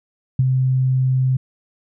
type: tone with ADSR envelope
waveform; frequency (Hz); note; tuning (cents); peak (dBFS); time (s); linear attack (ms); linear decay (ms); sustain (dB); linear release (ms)
sine; 130; C3; -11; -10; 0.39-1.37; 4; 31; -4; 7
effects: none